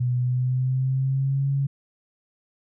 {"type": "tone with pitch glide", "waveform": "sine", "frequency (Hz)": [124, 138.38], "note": ["B2", "C#3"], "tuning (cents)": [7, -3], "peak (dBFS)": -20, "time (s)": [0, 1.67], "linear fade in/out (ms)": 10, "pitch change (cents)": 190, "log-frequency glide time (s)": [0.18, 1.49], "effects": []}